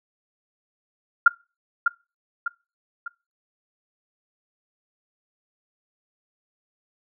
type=tone with echo; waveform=sine; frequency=1398 Hz; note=F6; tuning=1 cent sharp; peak=-7 dBFS; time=1.26-1.28 s; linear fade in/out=5 ms; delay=600 ms; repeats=3; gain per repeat=-7 dB; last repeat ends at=3.08 s; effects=noise-tail reverb RT60 0.3 s tail -24 dB re dry